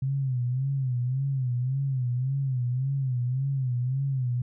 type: tone with vibrato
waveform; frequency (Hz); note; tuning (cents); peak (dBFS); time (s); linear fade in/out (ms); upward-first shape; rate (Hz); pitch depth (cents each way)
sine; 130; C3; -11; -24; 0.02-4.42; 5; sine; 1.8; 110
effects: none